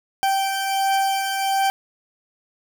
40% pulse beating tone pair, 779 / 780.4 Hz, G5 / G5, -11 / -8 cents, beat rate 1.4 Hz, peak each -19 / -26 dBFS, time 0.23-1.7 s, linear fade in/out 0 ms, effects none

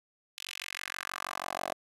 10% pulse tone with high-pass filter sweep, 46.25 Hz, F#1, in tune, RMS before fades -39 dBFS, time 0.38-1.74 s, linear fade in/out 0 ms, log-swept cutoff 3200 to 610 Hz, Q 2.2, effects resampled to 32000 Hz + 10-bit

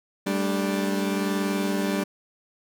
30% pulse chord, G suspended second, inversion none, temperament equal with one note detuned, 196 / 216.8 / 293.7 Hz, G3 / A3 / D4, 0 / -25 / 0 cents, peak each -23 / -29 / -26 dBFS, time 0.26-2.04 s, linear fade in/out 10 ms, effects none

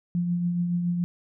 sine tone with tremolo, 174.61 Hz, F3, in tune, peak -21 dBFS, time 0.15-1.04 s, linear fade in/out 0 ms, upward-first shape triangle, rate 7.1 Hz, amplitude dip 40%, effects none

